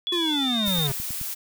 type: tone with pitch glide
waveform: sine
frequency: 3394 to 3659 Hz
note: G#7 to A#7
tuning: +37 to -33 cents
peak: -24 dBFS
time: 0.07-0.87 s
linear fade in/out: 0 ms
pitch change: +130 cents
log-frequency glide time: 0.25-0.57 s
type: linear sweep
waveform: square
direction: down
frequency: 358.8 to 129.3 Hz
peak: -25 dBFS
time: 0.12-0.92 s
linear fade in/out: 5 ms
type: noise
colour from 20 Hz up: blue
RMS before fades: -31 dBFS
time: 0.65-1.35 s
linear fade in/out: 20 ms
type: click train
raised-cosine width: 5 ms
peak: -25 dBFS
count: 6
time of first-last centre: 0.68-1.214 s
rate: 9.37 Hz
effects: none